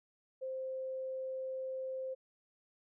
sine tone, 523.3 Hz, C5, in tune, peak -37 dBFS, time 0.41-2.15 s, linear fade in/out 20 ms, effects none

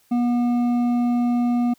sine tone with hard clipping, 241.5 Hz, B3, 39 cents flat, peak -19 dBFS, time 0.11-1.74 s, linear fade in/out 10 ms, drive 7 dB, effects white hiss -60 dBFS RMS until 1.78 s

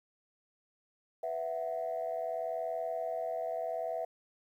sine chord, B suspended fourth, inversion none, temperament equal with one note detuned, 496.5 / 659.3 / 740 Hz, B4 / E5 / F#5, +9 / 0 / 0 cents, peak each -40 / -34 / -39 dBFS, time 1.23-4.05 s, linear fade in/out 5 ms, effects tanh soft clip ceiling -26 dBFS + 11-bit

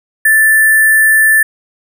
sine tone with sample-and-hold, 1760 Hz, A6, in tune, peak -5 dBFS, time 0.25-1.43 s, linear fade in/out 5 ms, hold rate 11025 Hz, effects none

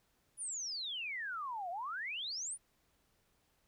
sine exponential two-way sweep, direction down then up, 10110 to 675 to 10110 Hz, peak -38 dBFS, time 0.37-2.58 s, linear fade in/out 50 ms, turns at 1.7 s, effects pink hiss -75 dBFS RMS until 3.67 s

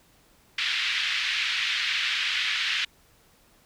white band-pass noise, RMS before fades -27 dBFS, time 0.58-2.85 s, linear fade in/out 5 ms, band 1700 to 3600 Hz, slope 24 dB/octave, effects pink hiss -60 dBFS RMS until 3.65 s

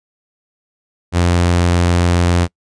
sawtooth tone, 87.3 Hz, F2, in tune, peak -7 dBFS, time 1.12-2.48 s, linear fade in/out 50 ms, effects noise-tail reverb RT60 0.1 s tail -26 dB re dry + resampled to 22050 Hz

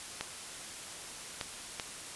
clicks, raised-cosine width 0.2 ms, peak -17 dBFS, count 3, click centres 0.21 / 1.412 / 1.798 s, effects white hiss -44 dBFS RMS until 2.15 s + resampled to 24000 Hz

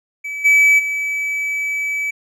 triangle tone with level steps, 2295 Hz, D7, 40 cents flat, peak -22 / -7 / -17 dBFS, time 0.24-2.11 s, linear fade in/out 10 ms, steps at 0.44 / 0.78 s, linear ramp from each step 20 ms, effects none

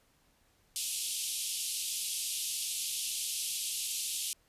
white band-pass noise, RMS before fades -36 dBFS, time 0.76-4.33 s, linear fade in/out 0 ms, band 2700 to 12000 Hz, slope 48 dB/octave, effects pink hiss -69 dBFS RMS until 4.48 s + resampled to 32000 Hz

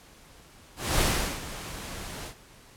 pink noise with ADSR envelope, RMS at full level -23 dBFS, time 0.76-2.35 s, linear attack 240 ms, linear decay 390 ms, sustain -15 dB, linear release 83 ms, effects pink hiss -53 dBFS RMS until 2.76 s + low-pass 12000 Hz 12 dB/octave

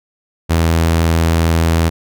sawtooth tone, 82.41 Hz, E2, in tune, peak -7 dBFS, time 0.49-1.9 s, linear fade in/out 20 ms, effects none

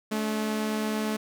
sawtooth tone pair together, 215.7 / 284.7 Hz, A3 / C#4, -34 / +46 cents, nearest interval perfect fourth, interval 480 cents, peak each -23 / -32 dBFS, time 0.11-1.17 s, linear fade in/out 10 ms, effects none

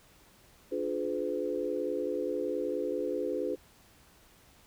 sine chord, D diminished seventh, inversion none, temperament just, 293.7 / 352.4 / 422.9 / 507.5 Hz, D4 / F4 / Ab4 / Cb5, 0 / +16 / +31 / +47 cents, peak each -37 / -36 / -35 / -34 dBFS, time 0.71-3.56 s, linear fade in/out 20 ms, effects pink hiss -60 dBFS RMS until 4.66 s

